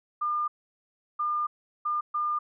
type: tone bursts at uneven times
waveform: sine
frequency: 1205 Hz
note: D6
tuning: 44 cents sharp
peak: -25 dBFS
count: 4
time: 0.21-0.48 / 1.19-1.47 / 1.85-2.01 / 2.14-2.39 s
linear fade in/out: 10 ms
effects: none